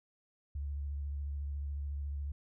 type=tone with vibrato; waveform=sine; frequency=71.3 Hz; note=C#2; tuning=49 cents sharp; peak=-35 dBFS; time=0.55-2.32 s; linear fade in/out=5 ms; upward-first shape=sine; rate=14 Hz; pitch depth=35 cents each way; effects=none